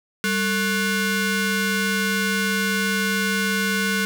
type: ring-modulated tone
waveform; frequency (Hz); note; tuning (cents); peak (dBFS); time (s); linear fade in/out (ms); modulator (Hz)
sawtooth; 645; E5; -38; -13; 0.24-4.05; 0; 841
effects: none